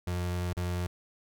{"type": "tone with dropouts", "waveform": "35% pulse", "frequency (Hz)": 88.8, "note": "F2", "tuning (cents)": 29, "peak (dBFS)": -28, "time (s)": [0.07, 0.87], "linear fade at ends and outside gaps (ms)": 5, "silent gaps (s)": [0.532, 0.568], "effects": []}